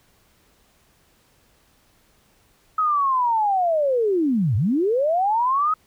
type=linear two-way sweep; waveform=sine; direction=down then up; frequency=1283 to 92.3 to 1283 Hz; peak=-17 dBFS; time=2.78-5.74 s; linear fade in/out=5 ms; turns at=4.56 s; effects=pink hiss -60 dBFS RMS until 5.86 s